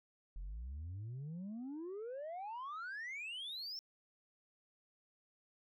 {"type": "exponential sweep", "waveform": "sine", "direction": "up", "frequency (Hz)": [41.2, 5500], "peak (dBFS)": -40, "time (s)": [0.36, 3.79], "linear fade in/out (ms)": 0, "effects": ["tanh soft clip ceiling -41 dBFS"]}